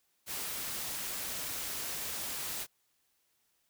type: noise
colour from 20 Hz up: white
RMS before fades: -38 dBFS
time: 0.26-2.67 s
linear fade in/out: 50 ms
effects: white hiss -75 dBFS RMS until 3.69 s